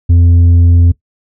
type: tone with tanh clipping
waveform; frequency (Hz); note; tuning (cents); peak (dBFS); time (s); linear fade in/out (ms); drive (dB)
sine; 85.9; F2; -28; -5; 0.09-0.92; 10; 5
effects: noise-tail reverb RT60 0.1 s tail -18 dB re dry